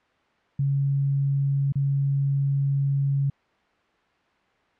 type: tone with dropouts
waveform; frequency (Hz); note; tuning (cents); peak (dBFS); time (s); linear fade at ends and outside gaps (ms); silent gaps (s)
sine; 139; C#3; +5; -20; 0.59-3.3; 5; 1.723-1.755
effects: white hiss -63 dBFS RMS until 4.79 s + low-pass 2000 Hz 12 dB/octave